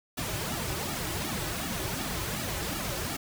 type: noise with flanger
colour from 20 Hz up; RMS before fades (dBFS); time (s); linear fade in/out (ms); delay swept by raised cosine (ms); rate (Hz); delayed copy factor
pink; -33; 0.17-3.17; 10; 1.9 to 4.4; 2.7; -1
effects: none